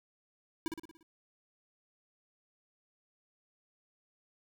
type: tone with echo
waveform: square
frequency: 325.4 Hz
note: E4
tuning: 22 cents flat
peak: -32 dBFS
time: 0.66-0.68 s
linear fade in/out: 0 ms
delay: 58 ms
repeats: 6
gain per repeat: -5 dB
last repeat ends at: 1.028 s
effects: none